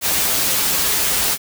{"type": "noise with comb filter", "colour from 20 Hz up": "white", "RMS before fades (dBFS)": -18, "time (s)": [0.01, 1.38], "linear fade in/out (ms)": 50, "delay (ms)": 8.5, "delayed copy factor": -0.75, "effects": []}